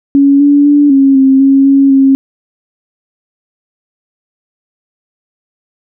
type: tone with pitch steps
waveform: sine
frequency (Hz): 279.3 / 286.7 / 290 / 272.6 / 267.2 / 272.4 / 274.8 / 270.3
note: C#4 / D4 / D4 / C#4 / C4 / C#4 / C#4 / C#4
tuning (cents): +13 / -42 / -22 / -29 / +36 / -30 / -15 / -44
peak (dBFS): -3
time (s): 0.15-2.15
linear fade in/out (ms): 0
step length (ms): 250
effects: none